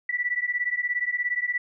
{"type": "beating tone pair", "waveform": "sine", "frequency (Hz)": [1952, 1969], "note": ["B6", "B6"], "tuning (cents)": [-21, -6], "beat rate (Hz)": 17, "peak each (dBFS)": -27, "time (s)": [0.09, 1.58], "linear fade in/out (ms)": 5, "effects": []}